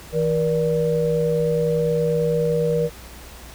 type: tone cluster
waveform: sine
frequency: 160.7 / 475.4 / 585 Hz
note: E3 / A#4 / D5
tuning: -44 / +34 / -7 cents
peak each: -23 / -19 / -27 dBFS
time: 0.12-2.9 s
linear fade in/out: 50 ms
effects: added 60 Hz sine -42 dBFS peak until 3.54 s + pink hiss -42 dBFS RMS until 3.54 s